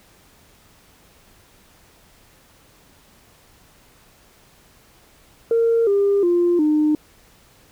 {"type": "tone with pitch steps", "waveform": "sine", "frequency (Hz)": [460.4, 400.8, 348.9, 303.8], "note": ["A#4", "G4", "F4", "D#4"], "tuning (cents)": [-22, 38, -2, -41], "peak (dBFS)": -13, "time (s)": [5.51, 6.95], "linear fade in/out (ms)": 2, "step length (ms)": 360, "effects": ["tanh soft clip ceiling -10 dBFS", "pink hiss -53 dBFS RMS until 7.71 s"]}